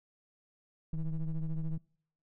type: ring-modulated tone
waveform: triangle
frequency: 82.3 Hz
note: E2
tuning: 2 cents flat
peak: -26 dBFS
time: 0.93-1.78 s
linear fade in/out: 5 ms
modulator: 75.5 Hz
effects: noise-tail reverb RT60 0.6 s tail -25 dB re dry